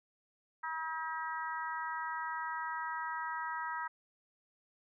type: harmonic tone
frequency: 320 Hz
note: D#4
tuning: 49 cents sharp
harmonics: 3 / 4 / 5 / 6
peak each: -39 / -41 / -43 / -45 dBFS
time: 0.63-3.88 s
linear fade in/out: 10 ms
effects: none